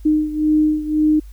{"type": "beating tone pair", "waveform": "sine", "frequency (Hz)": [305.7, 307.6], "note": ["D#4", "D#4"], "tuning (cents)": [-30, -20], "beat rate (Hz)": 1.9, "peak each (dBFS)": [-15, -19], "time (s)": [0.05, 1.2], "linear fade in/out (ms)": 10, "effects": ["added 50 Hz sine -34 dBFS peak until 1.32 s", "white hiss -56 dBFS RMS until 1.32 s"]}